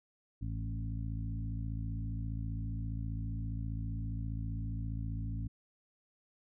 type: harmonic tone with a mistuned harmonic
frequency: 55 Hz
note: A1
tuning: in tune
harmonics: 1 / 2 / 3 / 4 / 5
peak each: -38 / -38 / -46 / -48 / -48 dBFS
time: 0.41-5.48 s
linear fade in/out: 10 ms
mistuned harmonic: 3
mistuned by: +16 cents
effects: none